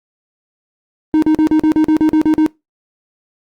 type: tone bursts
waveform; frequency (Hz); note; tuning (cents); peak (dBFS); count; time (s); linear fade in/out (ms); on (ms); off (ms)
triangle; 311.1; D#4; 0; -6; 11; 1.14-2.463; 0; 83; 41
effects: noise-tail reverb RT60 0.2 s tail -23 dB re dry + Opus 32 kbps